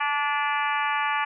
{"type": "harmonic tone with a mistuned harmonic", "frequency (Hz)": 290, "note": "D4", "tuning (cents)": -22, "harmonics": [3, 4, 5, 6, 7, 8, 9, 10], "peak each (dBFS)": [-27, -28, -34, -30, -35, -32, -38, -38], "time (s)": [0, 1.25], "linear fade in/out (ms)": 10, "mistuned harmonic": 8, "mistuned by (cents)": 29, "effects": []}